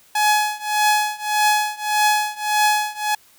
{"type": "tone with tremolo", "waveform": "sawtooth", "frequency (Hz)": 844, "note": "G#5", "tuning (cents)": 28, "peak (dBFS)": -9, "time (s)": [0.15, 3.15], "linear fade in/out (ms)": 5, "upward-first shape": "triangle", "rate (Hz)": 1.7, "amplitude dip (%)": 95, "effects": ["white hiss -53 dBFS RMS until 3.38 s"]}